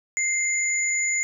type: tone pair together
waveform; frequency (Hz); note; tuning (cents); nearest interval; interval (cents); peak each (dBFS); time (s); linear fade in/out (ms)
sine; 2093 / 6931; C7 / A8; 0 / -27; octave + major sixth; 2073; -24; 0.17-1.23; 0
effects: none